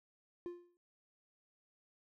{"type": "tone with exponential decay", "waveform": "triangle", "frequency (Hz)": 350.2, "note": "F4", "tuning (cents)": 5, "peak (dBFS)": -36, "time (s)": [0.46, 0.77], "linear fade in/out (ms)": 0, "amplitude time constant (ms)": 66, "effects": []}